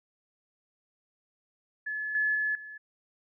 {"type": "tone with level steps", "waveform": "sine", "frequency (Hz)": 1716, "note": "A6", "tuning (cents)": -44, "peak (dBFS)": [-31, -24, -26, -41], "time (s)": [1.86, 2.78], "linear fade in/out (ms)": 10, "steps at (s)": [2.15, 2.35, 2.55], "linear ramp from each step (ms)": 2, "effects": []}